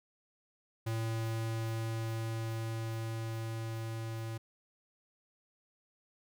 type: tone with level ramp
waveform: square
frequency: 112.8 Hz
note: A2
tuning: 44 cents sharp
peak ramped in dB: -33 to -38 dBFS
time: 0.86-4.38 s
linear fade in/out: 10 ms
effects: none